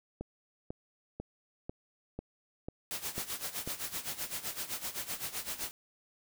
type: click train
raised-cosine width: 2 ms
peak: -25 dBFS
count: 8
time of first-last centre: 0.21-3.675 s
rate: 2.02 Hz
type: noise with tremolo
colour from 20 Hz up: white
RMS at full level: -36 dBFS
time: 2.91-5.71 s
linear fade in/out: 0 ms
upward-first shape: sine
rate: 7.8 Hz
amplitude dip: 80%
effects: none